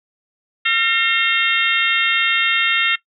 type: harmonic tone with a mistuned harmonic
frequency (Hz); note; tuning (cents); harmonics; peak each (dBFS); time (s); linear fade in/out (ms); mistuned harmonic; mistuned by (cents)
456.3; A#4; -37; 3 / 4 / 5 / 6 / 7 / 8; -22 / -22 / -20 / -19 / -22 / -23; 0.65-2.96; 10; 5; -110
effects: noise-tail reverb RT60 0.1 s tail -18 dB re dry